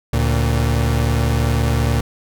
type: tone pair together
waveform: 35% pulse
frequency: 72.4 / 114.93 Hz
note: D2 / A#2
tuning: -24 / -24 cents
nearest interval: minor sixth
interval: 800 cents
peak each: -16 dBFS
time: 0.13-2.01 s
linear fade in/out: 5 ms
effects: none